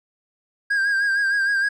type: tone with vibrato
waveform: triangle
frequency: 1610 Hz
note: G6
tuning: 46 cents sharp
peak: -16 dBFS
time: 0.7-1.69 s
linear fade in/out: 10 ms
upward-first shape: sine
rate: 6.5 Hz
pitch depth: 48 cents each way
effects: resampled to 24000 Hz